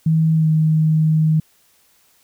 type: tone with pitch glide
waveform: sine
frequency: 160 to 156.98 Hz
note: D#3 to D#3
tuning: +49 to +16 cents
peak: -12 dBFS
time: 0.06-1.4 s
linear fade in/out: 5 ms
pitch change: -33 cents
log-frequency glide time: 0.35-0.48 s
effects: white hiss -57 dBFS RMS until 2.23 s